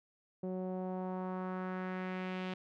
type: tone with low-pass filter sweep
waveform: sawtooth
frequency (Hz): 185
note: F#3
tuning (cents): 0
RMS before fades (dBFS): -39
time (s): 0.43-2.54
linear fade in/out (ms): 5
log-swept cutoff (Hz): 500 to 3100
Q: 1.8
effects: none